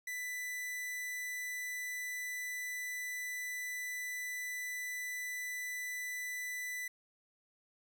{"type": "tone", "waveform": "45% pulse", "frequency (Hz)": 1988, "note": "B6", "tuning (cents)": 11, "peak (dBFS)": -38, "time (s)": [0.07, 6.88], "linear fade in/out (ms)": 5, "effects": []}